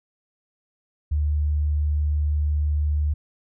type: tone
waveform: sine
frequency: 74.5 Hz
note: D2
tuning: 25 cents sharp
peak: -19 dBFS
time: 1.11-3.14 s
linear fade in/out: 10 ms
effects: none